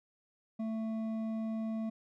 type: tone with hard clipping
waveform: sine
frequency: 221.8 Hz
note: A3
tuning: 14 cents sharp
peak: -35 dBFS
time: 0.59-1.9 s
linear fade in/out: 10 ms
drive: 7 dB
effects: none